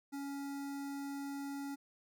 square tone with notch filter, 279.6 Hz, C#4, 15 cents sharp, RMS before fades -42 dBFS, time 0.12-1.76 s, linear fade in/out 20 ms, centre 3000 Hz, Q 1.3, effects none

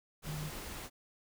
sine tone in noise, 152.4 Hz, D#3, 36 cents flat, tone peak -38 dBFS, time 0.24-0.51 s, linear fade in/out 50 ms, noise pink, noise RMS -44 dBFS, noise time 0.22-0.9 s, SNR +3 dB, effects none

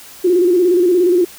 sine tone with vibrato, 356.2 Hz, F4, 34 cents sharp, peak -9 dBFS, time 0.24-1.25 s, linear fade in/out 10 ms, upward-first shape square, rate 17 Hz, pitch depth 58 cents each way, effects white hiss -38 dBFS RMS until 1.38 s

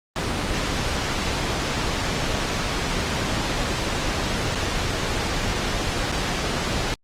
pink noise with dropouts, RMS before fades -24 dBFS, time 0.16-6.94 s, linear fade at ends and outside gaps 0 ms, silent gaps 4.549-4.556 / 6.117-6.124 s, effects low-pass 6000 Hz 12 dB/octave + Opus 24 kbps

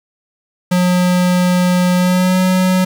square tone with pitch glide, 180 to 184.85 Hz, F#3 to F#3, -47 to -1 cents, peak -11 dBFS, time 0.71-2.85 s, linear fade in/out 10 ms, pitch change +46 cents, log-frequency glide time 1.96-2.38 s, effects 7-bit

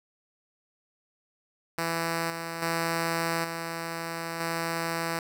5% pulse tone with level steps, 166.1 Hz, E3, 13 cents sharp, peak -16 / -22 / -15 / -21 / -17 dBFS, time 1.78-5.19 s, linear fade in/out 2 ms, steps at 2.3 / 2.62 / 3.44 / 4.4 s, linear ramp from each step 5 ms, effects none

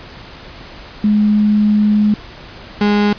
sine / 35% pulse tone pair in turn, 210 / 206.6 Hz, G#3 / G#3, +19 / -9 cents, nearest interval unison, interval 28 cents, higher first, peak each -9 dBFS, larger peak neither, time 1.04-2.14 / 2.81-3.13 s, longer first, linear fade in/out 2 ms, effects pink hiss -35 dBFS RMS until 3.18 s + resampled to 11025 Hz

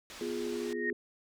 white low-pass noise, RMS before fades -48 dBFS, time 0.1-0.73 s, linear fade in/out 0 ms, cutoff 5200 Hz, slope 12 dB/octave
sine chord, F diminished, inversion second, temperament equal, 246.9 / 349.2 / 415.3 Hz, Cb4 / F4 / Ab4, 0 / 0 / 0 cents, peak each -39 / -37 / -36 dBFS, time 0.21-0.93 s, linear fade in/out 2 ms
sine tone with exponential growth, 1861 Hz, A#6, 3 cents flat, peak -28 dBFS, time 0.55-0.9 s, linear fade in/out 1 ms, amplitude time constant 75 ms
effects none

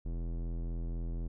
square tone with low-pass filter, 42 Hz, E1, 33 cents sharp, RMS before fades -36 dBFS, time 0.05-1.28 s, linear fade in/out 10 ms, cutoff 350 Hz, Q 0.83, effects none

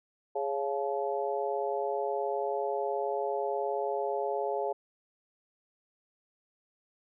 harmonic tone with a mistuned harmonic, 138.59 Hz, C#3, in tune, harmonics 3 / 4 / 5 / 6, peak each -33 / -34 / -35 / -36 dBFS, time 0.35-4.73 s, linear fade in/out 10 ms, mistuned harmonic 6, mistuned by +59 cents, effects none

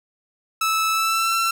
sawtooth tone with pitch glide, 1309 to 1346.6 Hz, E6 to E6, -13 to +36 cents, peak -15 dBFS, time 0.61-1.51 s, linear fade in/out 5 ms, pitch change +49 cents, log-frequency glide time 0.92-1.34 s, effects none

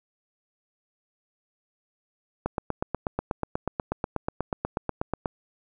click train, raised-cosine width 1 ms, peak -12 dBFS, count 24, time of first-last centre 2.46-5.258 s, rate 8.22 Hz, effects none

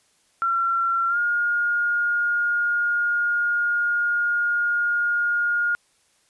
sine tone with pitch glide, 1362 to 1423.9 Hz, F6 to F6, -44 to +33 cents, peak -19 dBFS, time 0.42-5.75 s, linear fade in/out 0 ms, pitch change +77 cents, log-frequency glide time 1.08-1.18 s, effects white hiss -63 dBFS RMS until 6.29 s + resampled to 24000 Hz

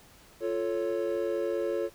triangle chord, F augmented, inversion none, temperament equal, 349.2 / 440 / 554.4 Hz, F4 / A4 / C#5, 0 / 0 / 0 cents, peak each -30 dBFS, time 0.4-1.9 s, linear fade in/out 50 ms, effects pink hiss -56 dBFS RMS until 1.94 s

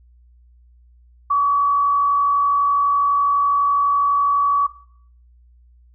sine tone with frequency modulation, 1138 Hz, C#6, 45 cents sharp, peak -14 dBFS, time 1.3-4.67 s, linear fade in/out 10 ms, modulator 52 Hz, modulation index 0.33, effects noise-tail reverb RT60 0.6 s tail -17 dB re dry + added 60 Hz sine -48 dBFS peak until 5.94 s

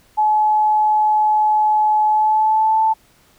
sine tone with pitch glide, 854 to 880.5 Hz, G#5 to A5, +48 to +1 cents, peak -12 dBFS, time 0.17-2.94 s, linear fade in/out 20 ms, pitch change +53 cents, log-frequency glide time 2.07-2.82 s, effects pink hiss -54 dBFS RMS until 3.38 s

